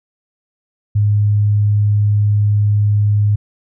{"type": "tone", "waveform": "sine", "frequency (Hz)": 103.83, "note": "G#2", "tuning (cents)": 0, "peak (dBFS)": -10, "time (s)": [0.95, 3.36], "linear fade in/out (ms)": 10, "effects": []}